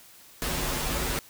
pink noise with comb filter, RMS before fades -29 dBFS, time 0.42-1.19 s, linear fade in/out 0 ms, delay 9.8 ms, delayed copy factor -0.85, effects white hiss -52 dBFS RMS until 1.29 s

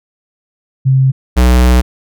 sine / square tone pair in turn, 132.7 / 61.96 Hz, C3 / B1, +25 / +6 cents, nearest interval octave + minor second, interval 1319 cents, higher first, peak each -6 dBFS, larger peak neither, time 0.85-1.12 / 1.36-1.82 s, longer second, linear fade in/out 20 ms, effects none

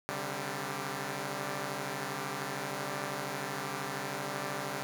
5% pulse chord, C suspended second, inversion none, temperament equal with one note detuned, 133.95 / 146.83 / 196 Hz, C3 / D3 / G3, +41 / 0 / 0 cents, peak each -28 dBFS, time 0.09-4.83 s, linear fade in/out 0 ms, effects none

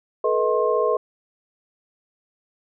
sine tone cluster, 431.9 / 486.7 / 632 / 1066 Hz, A4 / B4 / D#5 / C6, -32 / -25 / +27 / +32 cents, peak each -22 / -22 / -24 / -25 dBFS, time 0.24-0.97 s, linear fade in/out 5 ms, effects none

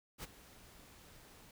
pink noise with ADSR envelope, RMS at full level -43 dBFS, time 0.18-1.51 s, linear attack 56 ms, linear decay 20 ms, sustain -16 dB, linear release 3 ms, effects none

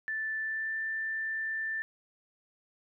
sine tone with pitch glide, 1760 to 1775.3 Hz, A6 to A6, 0 to +15 cents, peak -31 dBFS, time 0.08-1.82 s, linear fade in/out 0 ms, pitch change +15 cents, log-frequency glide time 0.39-0.77 s, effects none

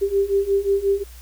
sine beating tone pair, 392.8 / 398.4 Hz, G4 / G4, +4 / +28 cents, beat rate 5.6 Hz, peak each -21 / -19 dBFS, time 0.01-1.04 s, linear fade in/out 20 ms, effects added 60 Hz sine -39 dBFS peak until 1.21 s + white hiss -48 dBFS RMS until 1.21 s

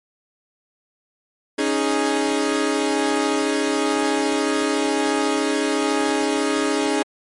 sawtooth chord, C# suspended second, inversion none, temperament equal, 277.2 / 311.1 / 415.3 Hz, C#4 / D#4 / G#4, 0 / 0 / 0 cents, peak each -19 dBFS, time 1.58-7.03 s, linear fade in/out 10 ms, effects MP3 48 kbps

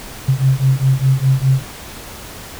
sine beating tone pair, 130.81 / 135.71 Hz, C3 / C#3, 0 / -36 cents, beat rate 4.9 Hz, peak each -14 dBFS, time 0.28-1.63 s, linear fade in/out 10 ms, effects pink hiss -33 dBFS RMS until 2.59 s

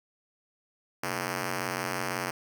5% pulse ring-modulated tone, 183.8 Hz, F#3, 11 cents flat, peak -16 dBFS, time 1.03-2.31 s, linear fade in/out 5 ms, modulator 49 Hz, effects 8-bit

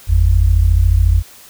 sine tone pair together, 50.23 / 84.3 Hz, G1 / E2, +43 / +39 cents, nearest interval major sixth, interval 896 cents, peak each -11 dBFS, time 0.07-1.23 s, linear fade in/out 50 ms, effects white hiss -41 dBFS RMS until 1.49 s

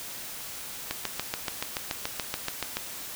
click train, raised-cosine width 0.2 ms, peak -11 dBFS, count 14, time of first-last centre 0.91-2.77 s, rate 6.99 Hz, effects white hiss -39 dBFS RMS until 3.15 s

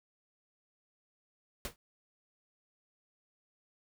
pink noise with exponential decay, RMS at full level -34 dBFS, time 1.65-1.76 s, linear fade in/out 1 ms, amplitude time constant 23 ms, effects none

